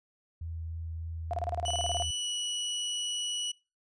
sine tone with vibrato, 81.9 Hz, E2, 11 cents flat, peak -35 dBFS, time 0.41-2.11 s, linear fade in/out 5 ms, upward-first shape triangle, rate 3.3 Hz, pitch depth 12 cents each way
sine tone bursts, 698.5 Hz, F5, in tune, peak -29 dBFS, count 14, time 1.31-2.023 s, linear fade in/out 0 ms, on 24 ms, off 29 ms
sawtooth tone with pitch glide, 2960 to 2938 Hz, F#7 to F#7, 0 to -13 cents, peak -28 dBFS, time 1.65-3.52 s, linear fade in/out 10 ms, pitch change -13 cents, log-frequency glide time 2.14-2.27 s
effects noise-tail reverb RT60 0.3 s tail -23 dB re dry + resampled to 22050 Hz

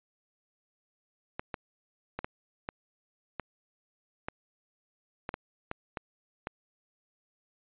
clicks, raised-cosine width 0.5 ms, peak -19 dBFS, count 12, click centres 1.395 / 1.542 / 2.19 / 2.245 / 2.689 / 3.397 / 4.285 / 5.291 / 5.341 / 5.714 / 5.972 / 6.471 s, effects resampled to 8000 Hz

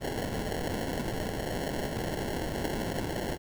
white noise with sample-and-hold, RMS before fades -33 dBFS, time 0-3.38 s, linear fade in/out 50 ms, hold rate 1225 Hz, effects none

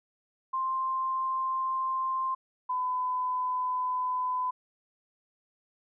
sine tone pair in turn, 1049 / 1007.2 Hz, C6 / B5, +4 / +34 cents, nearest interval minor second, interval 70 cents, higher first, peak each -27 dBFS, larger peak neither, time 0.53-2.35 / 2.69-4.51 s, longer neither, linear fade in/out 10 ms, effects none

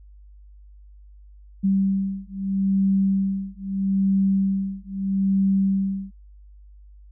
sine beating tone pair, 193.9 / 194.68 Hz, G3 / G3, -19 / -12 cents, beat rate 0.78 Hz, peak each -22 / -22 dBFS, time 1.63-6.12 s, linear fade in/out 20 ms, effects added 50 Hz sine -44 dBFS peak until 7.11 s

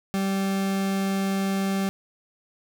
40% pulse tone, 194.5 Hz, G3, 13 cents flat, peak -22 dBFS, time 0.14-1.89 s, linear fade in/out 0 ms, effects none

